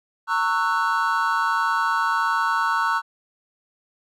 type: chord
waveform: triangle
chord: F# dominant seventh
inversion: first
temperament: equal with one note detuned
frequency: 914.2 / 1108.7 / 1318.5 / 1480 Hz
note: A#5 / C#6 / E6 / F#6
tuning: -34 / 0 / 0 / 0 cents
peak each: -23 dBFS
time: 0.27-3.02 s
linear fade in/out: 50 ms
effects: none